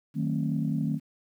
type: chord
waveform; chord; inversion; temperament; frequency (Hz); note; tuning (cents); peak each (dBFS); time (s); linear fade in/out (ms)
sine; D# diminished seventh; none; just; 155.56 / 186.68 / 224 / 268.8; D#3 / F#3 / A3 / C4; 0 / +16 / +31 / +47; -28 / -34 / -30 / -32; 0.14-1; 50
effects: tanh soft clip ceiling -16 dBFS + 10-bit